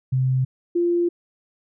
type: tone pair in turn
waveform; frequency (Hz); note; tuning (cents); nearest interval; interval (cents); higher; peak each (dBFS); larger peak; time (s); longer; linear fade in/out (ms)
sine; 130 / 346.3; C3 / F4; -11 / -15; octave + perfect fourth; 1696; second; -17; neither; 0.12-0.45 / 0.75-1.09; second; 10
effects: none